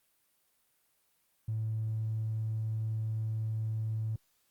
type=tone with tanh clipping; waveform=triangle; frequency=110 Hz; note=A2; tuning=in tune; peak=-30 dBFS; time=1.48-4.16 s; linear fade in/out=5 ms; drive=1 dB; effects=white hiss -73 dBFS RMS until 4.5 s + Opus 32 kbps